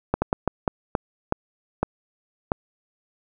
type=slowing click train; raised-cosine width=1 ms; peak=-6 dBFS; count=9; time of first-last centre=0.14-2.519 s; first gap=80 ms; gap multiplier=1.36; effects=none